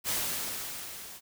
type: noise with level ramp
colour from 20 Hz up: white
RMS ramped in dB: -29 to -46 dBFS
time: 0.04-1.21 s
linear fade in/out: 50 ms
effects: none